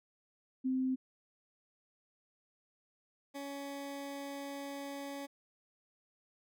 sine / 20% pulse tone pair in turn, 259.7 / 280.1 Hz, C4 / C#4, -13 / +18 cents, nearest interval minor second, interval 131 cents, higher second, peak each -30 / -36 dBFS, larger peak first, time 0.64-0.96 / 3.34-5.27 s, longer second, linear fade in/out 20 ms, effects none

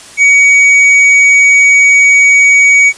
triangle tone with hard clipping, 2255 Hz, C#7, 29 cents sharp, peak -4 dBFS, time 0.17-2.93 s, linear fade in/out 50 ms, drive 8 dB, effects white hiss -33 dBFS RMS until 2.97 s + resampled to 22050 Hz

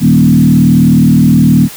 sine tone with frequency modulation, 200 Hz, G3, 35 cents sharp, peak -3 dBFS, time 0-1.69 s, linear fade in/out 50 ms, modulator 39 Hz, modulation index 1.7, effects white hiss -29 dBFS RMS until 1.76 s

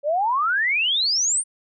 sine exponential sweep, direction up, 554.4 to 9310 Hz, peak -18 dBFS, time 0.03-1.44 s, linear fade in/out 50 ms, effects none

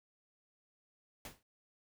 pink noise with exponential decay, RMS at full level -43 dBFS, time 1.25-1.43 s, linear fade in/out 2 ms, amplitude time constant 38 ms, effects none

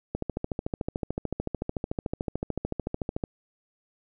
click train, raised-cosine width 2 ms, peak -15 dBFS, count 43, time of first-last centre 0.15-3.238 s, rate 13.6 Hz, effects none

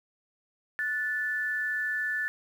sine tone pair together, 1473 / 1752.8 Hz, F#6 / A6, -8 / -7 cents, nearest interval minor third, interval 301 cents, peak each -35 / -28 dBFS, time 0.79-2.28 s, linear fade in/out 0 ms, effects 9-bit

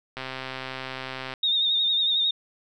click train, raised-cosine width 0.3 ms, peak -17 dBFS, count 154, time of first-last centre 0.17-1.338 s, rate 131 Hz
sine tone with vibrato, 3685 Hz, A#7, 21 cents flat, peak -20 dBFS, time 1.43-2.31 s, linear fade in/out 5 ms, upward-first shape sine, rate 11 Hz, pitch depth 46 cents each way
effects none

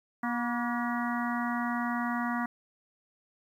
harmonic tone with a mistuned harmonic, 240 Hz, B3, 49 cents flat, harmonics 1 / 3 / 4 / 5 / 6 / 7 / 8, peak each -31 / -37 / -38 / -37 / -39 / -43 / -39 dBFS, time 0.23-2.46 s, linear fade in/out 5 ms, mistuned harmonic 5, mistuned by -58 cents, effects 10-bit

